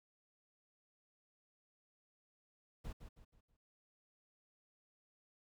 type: noise with echo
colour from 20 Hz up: brown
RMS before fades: -45 dBFS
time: 2.84-2.93 s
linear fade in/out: 10 ms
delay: 160 ms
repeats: 4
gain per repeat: -8 dB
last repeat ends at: 3.57 s
effects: none